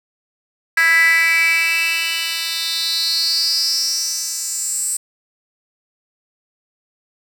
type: tone with high-pass filter sweep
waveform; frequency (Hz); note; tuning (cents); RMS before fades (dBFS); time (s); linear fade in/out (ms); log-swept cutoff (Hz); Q
10% pulse; 329.6; E4; 0; -18; 0.77-4.97; 5; 1800 to 8200; 7.6
effects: none